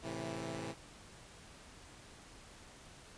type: chord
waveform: 10% pulse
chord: A minor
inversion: none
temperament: equal with one note detuned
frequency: 110 / 132.72 / 164.81 Hz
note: A2 / C3 / E3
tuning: 0 / +25 / 0 cents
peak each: -37 / -37 / -36 dBFS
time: 0.02-0.75 s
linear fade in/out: 50 ms
effects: pink hiss -56 dBFS RMS until 3.17 s + resampled to 22050 Hz